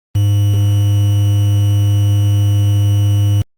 triangle tone with quantisation, 101.9 Hz, G#2, 32 cents flat, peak -7 dBFS, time 0.15-3.42 s, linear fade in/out 5 ms, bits 5, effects Opus 32 kbps

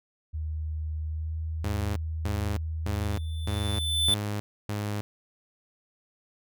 sine tone with pitch glide, 77.78 to 79.69 Hz, D#2 to D#2, 0 to +42 cents, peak -29 dBFS, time 0.33-4.12 s, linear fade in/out 20 ms, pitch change +42 cents, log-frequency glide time 1.07-1.36 s
sawtooth tone bursts, 103.83 Hz, G#2, in tune, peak -25 dBFS, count 6, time 1.64-5.01 s, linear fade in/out 0 ms, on 320 ms, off 290 ms
square tone with exponential growth, 3520 Hz, A7, in tune, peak -20 dBFS, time 2.94-4.14 s, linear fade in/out 1 ms, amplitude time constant 260 ms
effects none

